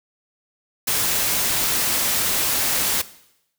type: noise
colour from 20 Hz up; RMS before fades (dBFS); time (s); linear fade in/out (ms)
white; -21; 0.87-3.02; 10
effects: noise-tail reverb RT60 0.8 s tail -17 dB re dry